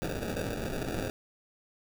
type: noise with sample-and-hold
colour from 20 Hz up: white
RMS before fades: -34 dBFS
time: 0.02-1.1 s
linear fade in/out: 0 ms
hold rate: 1050 Hz
effects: none